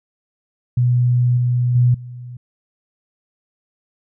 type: tone with level steps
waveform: sine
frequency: 123 Hz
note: B2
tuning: 7 cents flat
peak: -12 / -14 / -10 / -30 dBFS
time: 0.77-2.37 s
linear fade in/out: 5 ms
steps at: 1.37 / 1.75 / 1.94 s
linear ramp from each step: 5 ms
effects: none